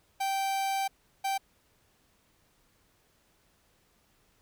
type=tone bursts at uneven times; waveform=45% pulse; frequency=780 Hz; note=G5; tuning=9 cents flat; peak=-28 dBFS; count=2; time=0.2-0.88 / 1.24-1.38 s; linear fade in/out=10 ms; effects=pink hiss -68 dBFS RMS until 4.41 s